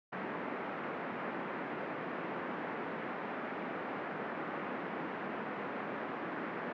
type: band-pass noise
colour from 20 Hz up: pink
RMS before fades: -40 dBFS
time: 0.12-6.73 s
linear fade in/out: 10 ms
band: 200 to 2000 Hz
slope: 24 dB/octave
effects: none